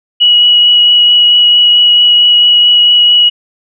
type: tone with vibrato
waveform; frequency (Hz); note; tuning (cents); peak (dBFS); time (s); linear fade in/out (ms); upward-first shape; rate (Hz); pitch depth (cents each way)
sine; 2919; F#7; -24; -3; 0.2-3.3; 20; triangle; 4.5; 10
effects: none